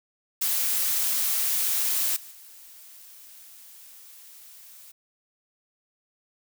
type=noise with level steps; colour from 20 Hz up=blue; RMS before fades=-25 / -44 / -48 dBFS; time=0.41-4.92 s; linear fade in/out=10 ms; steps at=2.16 / 2.31 s; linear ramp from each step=5 ms; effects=none